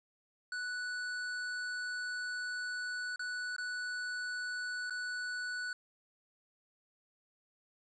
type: tone with dropouts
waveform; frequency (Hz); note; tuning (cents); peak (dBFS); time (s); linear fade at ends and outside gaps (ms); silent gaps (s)
square; 1481; F#6; +1; -37; 0.52-5.73; 2; 3.16-3.194 / 3.564-3.582 / 4.898-4.906
effects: resampled to 16000 Hz + 12-bit